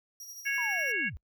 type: tone with tremolo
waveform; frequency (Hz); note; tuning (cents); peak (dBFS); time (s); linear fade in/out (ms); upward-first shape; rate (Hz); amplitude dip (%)
sawtooth; 5690; F8; +31; -39; 0.2-0.92; 2; sine; 12; 45
type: harmonic tone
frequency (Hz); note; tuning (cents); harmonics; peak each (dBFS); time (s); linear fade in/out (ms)
552; C#5; -7; 3 / 4 / 5; -31 / -31 / -35; 0.45-1.1; 20
type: linear sweep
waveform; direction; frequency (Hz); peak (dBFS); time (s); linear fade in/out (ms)
sine; down; 1015 to 46.25; -38; 0.58-1.17; 0
effects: noise-tail reverb RT60 0.1 s tail -25 dB re dry